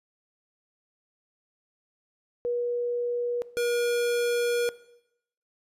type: tone pair in turn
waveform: sine / square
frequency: 482.3 / 478.7 Hz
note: B4 / A#4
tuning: -41 / +46 cents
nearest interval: unison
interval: 13 cents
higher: first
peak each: -25 dBFS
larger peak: neither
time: 2.45-3.42 / 3.57-4.69 s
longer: second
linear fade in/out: 0 ms
effects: noise-tail reverb RT60 0.8 s tail -18 dB re dry + resampled to 32000 Hz